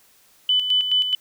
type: tone with tremolo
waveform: sine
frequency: 3000 Hz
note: F#7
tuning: 23 cents sharp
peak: -15 dBFS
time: 0.49-1.15 s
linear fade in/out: 2 ms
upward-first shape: square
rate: 4.7 Hz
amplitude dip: 55%
effects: white hiss -56 dBFS RMS until 1.2 s